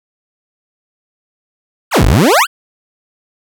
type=exponential two-way sweep; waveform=25% pulse; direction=down then up; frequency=1661.2 to 41.2 to 1661.2 Hz; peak=-3 dBFS; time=1.91-2.47 s; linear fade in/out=50 ms; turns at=2.05 s; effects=none